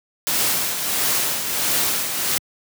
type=noise with tremolo; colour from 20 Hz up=white; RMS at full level=-19 dBFS; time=0.27-2.38 s; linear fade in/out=0 ms; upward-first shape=triangle; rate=1.5 Hz; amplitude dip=55%; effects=high-pass 100 Hz 12 dB/octave